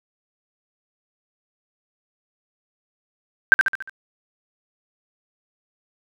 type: tone with echo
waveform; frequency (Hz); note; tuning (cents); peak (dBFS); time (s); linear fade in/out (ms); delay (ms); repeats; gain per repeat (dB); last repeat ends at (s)
sine; 1568; G6; 0; -4; 3.52-3.54; 0; 71; 5; -6; 3.895
effects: none